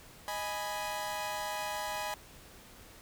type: chord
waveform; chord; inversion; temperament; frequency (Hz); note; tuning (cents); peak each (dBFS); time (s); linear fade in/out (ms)
sawtooth; G# minor; second; equal; 622.3 / 830.6 / 987.8; D#5 / G#5 / B5; 0 / 0 / 0; -37 / -34 / -36; 0.28-2.14; 0
effects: pink hiss -54 dBFS RMS until 3.01 s